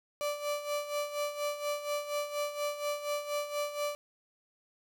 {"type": "tone with tremolo", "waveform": "35% pulse", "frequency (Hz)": 585, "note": "D5", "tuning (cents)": -7, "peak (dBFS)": -28, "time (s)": [0.21, 3.95], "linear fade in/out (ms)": 0, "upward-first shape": "sine", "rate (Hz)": 4.2, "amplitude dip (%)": 70, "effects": []}